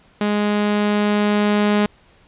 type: tone with level ramp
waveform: sawtooth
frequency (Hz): 207.7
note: G#3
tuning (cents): 0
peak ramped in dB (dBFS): -13 to -10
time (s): 0.21-1.86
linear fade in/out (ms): 2
effects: pink hiss -53 dBFS RMS until 2.27 s + resampled to 8000 Hz